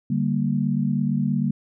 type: chord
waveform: sine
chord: G minor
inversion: second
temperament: equal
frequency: 146.83 / 196 / 233.1 Hz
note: D3 / G3 / Bb3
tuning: 0 / 0 / 0 cents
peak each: -24 dBFS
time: 0.1-1.51 s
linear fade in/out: 5 ms
effects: none